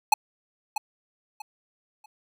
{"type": "tone with echo", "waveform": "square", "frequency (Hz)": 851, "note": "G#5", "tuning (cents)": 42, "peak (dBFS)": -14, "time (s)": [0.12, 0.14], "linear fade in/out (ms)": 5, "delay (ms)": 640, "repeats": 3, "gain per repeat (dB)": -11, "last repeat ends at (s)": 2.06, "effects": []}